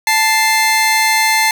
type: tone pair together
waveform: sawtooth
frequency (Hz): 880 / 2093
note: A5 / C7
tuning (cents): 0 / 0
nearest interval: octave + minor third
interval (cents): 1500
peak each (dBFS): -10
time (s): 0.07-1.51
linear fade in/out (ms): 2
effects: 7-bit